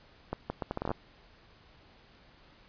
accelerating click train, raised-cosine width 1 ms, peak -18 dBFS, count 11, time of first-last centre 0.33-0.914 s, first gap 170 ms, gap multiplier 0.72, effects pink hiss -59 dBFS RMS until 2.68 s + resampled to 11025 Hz

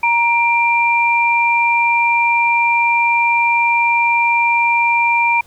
sine tone pair together, 940 / 2372 Hz, A#5 / D7, +14 / +17 cents, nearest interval octave + major third, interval 1603 cents, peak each -14 dBFS, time 0.03-5.41 s, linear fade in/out 5 ms, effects pink hiss -49 dBFS RMS until 5.46 s

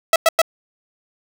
sawtooth tone bursts, 654 Hz, E5, 14 cents flat, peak -6 dBFS, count 3, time 0.13-0.417 s, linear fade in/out 2 ms, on 29 ms, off 100 ms, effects none

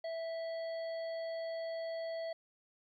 harmonic tone with a mistuned harmonic, 658 Hz, E5, 3 cents flat, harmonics 1 / 3 / 5 / 7, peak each -37 / -52 / -59 / -54 dBFS, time 0.04-2.33 s, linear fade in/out 5 ms, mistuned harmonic 7, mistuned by -70 cents, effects 13-bit

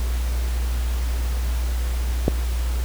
click, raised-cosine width 2 ms, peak -3 dBFS, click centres 2.281 s, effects added 60 Hz sine -20 dBFS peak until 2.84 s + pink hiss -36 dBFS RMS until 2.84 s

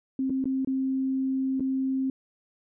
sine tone with dropouts, 264.9 Hz, C4, 22 cents sharp, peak -24 dBFS, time 0.19-2.1 s, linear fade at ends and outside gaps 2 ms, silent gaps 0.297-0.303 / 0.442-0.455 / 0.648-0.673 / 1.597-1.605 s, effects none

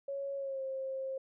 sine tone with pitch glide, 554.4 to 532.1 Hz, C#5 to C5, 0 to +29 cents, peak -35 dBFS, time 0.08-1.18 s, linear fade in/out 5 ms, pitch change -71 cents, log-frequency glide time 0.36-0.62 s, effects none

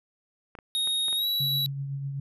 clicks, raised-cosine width 0.5 ms, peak -27 dBFS, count 5, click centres 0.552 / 0.588 / 0.874 / 1.083 / 1.128 s
square tone with pitch glide, 3740 to 3915 Hz, A#7 to B7, +5 to -16 cents, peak -25 dBFS, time 0.75-1.66 s, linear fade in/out 0 ms, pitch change +79 cents, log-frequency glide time 1.16-1.27 s
sine tone with tremolo, 138.59 Hz, C#3, in tune, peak -28 dBFS, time 1.4-2.2 s, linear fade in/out 5 ms, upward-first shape triangle, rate 7.9 Hz, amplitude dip 40%
effects none

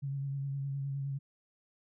sine tone with vibrato, 138.3 Hz, C#3, 4 cents flat, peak -33 dBFS, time 0.02-1.19 s, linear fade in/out 20 ms, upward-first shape sine, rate 9.7 Hz, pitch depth 26 cents each way, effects none

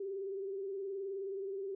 sine tone with vibrato, 390.9 Hz, G4, 5 cents flat, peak -37 dBFS, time 0-1.75 s, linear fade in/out 5 ms, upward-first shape sine, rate 19 Hz, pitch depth 51 cents each way, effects none

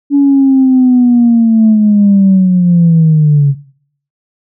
sine linear sweep, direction down, 285.6 to 138.59 Hz, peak -3 dBFS, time 0.1-3.55 s, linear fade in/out 50 ms, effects noise-tail reverb RT60 0.6 s tail -19 dB re dry + tanh soft clip ceiling 0 dBFS

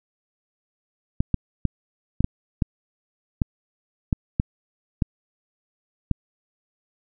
clicks, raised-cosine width 5 ms, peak -7 dBFS, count 11, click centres 1.205 / 1.343 / 1.653 / 2.206 / 2.244 / 2.622 / 3.418 / 4.128 / 4.399 / 5.022 / 6.113 s, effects none

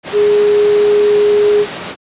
sine tone in noise, 415.3 Hz, G#4, in tune, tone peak -7 dBFS, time 0.12-1.66 s, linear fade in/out 50 ms, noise pink, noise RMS -23 dBFS, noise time 0.03-1.96 s, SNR +13 dB, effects high-pass 200 Hz 12 dB/octave + resampled to 8000 Hz

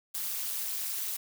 blue noise with amplitude modulation, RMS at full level -30 dBFS, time 0.14-1.17 s, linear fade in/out 10 ms, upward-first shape sine, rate 212 Hz, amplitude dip 100%, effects none

